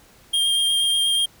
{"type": "tone with vibrato", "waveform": "square", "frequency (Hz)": 3209, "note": "G7", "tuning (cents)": 40, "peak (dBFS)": -18, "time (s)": [0.33, 1.26], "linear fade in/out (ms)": 10, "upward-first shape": "triangle", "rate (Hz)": 8.3, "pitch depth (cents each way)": 16, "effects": ["pink hiss -52 dBFS RMS until 1.4 s"]}